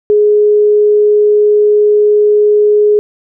sine tone, 418.5 Hz, G#4, 13 cents sharp, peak -5 dBFS, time 0.1-2.99 s, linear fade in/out 0 ms, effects none

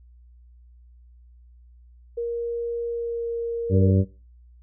sine tone with pitch glide, 470 to 466.2 Hz, A#4 to A#4, +14 to 0 cents, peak -24 dBFS, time 2.17-3.91 s, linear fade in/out 10 ms, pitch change -14 cents, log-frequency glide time 2.88-3.28 s
harmonic tone, 96 Hz, G2, 36 cents flat, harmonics 1 / 2 / 3 / 4 / 5 / 6, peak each -17 / -23 / -27 / -29 / -31 / -33 dBFS, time 3.69-4.05 s, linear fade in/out 50 ms
effects noise-tail reverb RT60 0.3 s tail -17 dB re dry + added 60 Hz sine -48 dBFS peak until 4.62 s

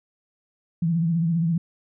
sine tone with vibrato, 166.6 Hz, E3, 19 cents sharp, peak -19 dBFS, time 0.82-1.58 s, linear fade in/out 5 ms, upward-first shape triangle, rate 15 Hz, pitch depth 89 cents each way, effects none

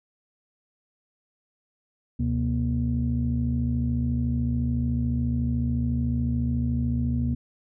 sine tone cluster, 73.5 / 127.4 / 238.9 Hz, D2 / C3 / A#3, +2 / -46 / +43 cents, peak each -26 dBFS, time 2.19-7.35 s, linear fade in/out 10 ms, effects tanh soft clip ceiling -15 dBFS

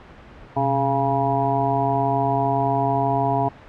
harmonic tone with a mistuned harmonic, 138 Hz, C#3, 7 cents flat, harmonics 1 / 2 / 3 / 5 / 6 / 7, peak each -25 / -27 / -28 / -22 / -26 / -25 dBFS, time 0.56-3.49 s, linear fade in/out 10 ms, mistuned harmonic 1, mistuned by -130 cents, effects pink hiss -43 dBFS RMS until 3.68 s + low-pass 2000 Hz 12 dB/octave

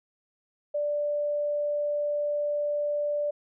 sine tone, 587.3 Hz, D5, in tune, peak -25 dBFS, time 0.74-3.31 s, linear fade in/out 10 ms, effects none

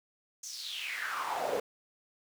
brown noise with high-pass filter sweep, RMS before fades -36 dBFS, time 0.43-1.6 s, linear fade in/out 5 ms, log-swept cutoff 6600 to 450 Hz, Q 5.7, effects none

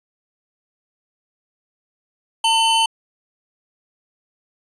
square tone pair together, 903 / 3037 Hz, A5 / F#7, +45 / +44 cents, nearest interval octave + major sixth, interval 2099 cents, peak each -17 / -18 dBFS, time 2.44-2.86 s, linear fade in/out 5 ms, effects resampled to 22050 Hz

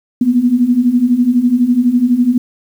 sine beating tone pair, 236.8 / 248.8 Hz, A#3 / B3, +27 / +13 cents, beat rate 12 Hz, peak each -14 / -10 dBFS, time 0.21-2.38 s, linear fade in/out 5 ms, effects 7-bit

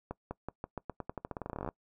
accelerating click train, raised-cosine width 1 ms, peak -23 dBFS, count 24, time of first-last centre 0.11-1.689 s, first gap 200 ms, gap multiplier 0.88, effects noise-tail reverb RT60 0.1 s tail -22 dB re dry

